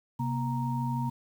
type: tone cluster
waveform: sine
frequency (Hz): 130.8 / 237.3 / 933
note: C3 / A#3 / A#5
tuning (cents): 0 / +31 / +1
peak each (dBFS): -30 / -33 / -34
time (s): 0.19-1.1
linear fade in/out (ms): 10
effects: 9-bit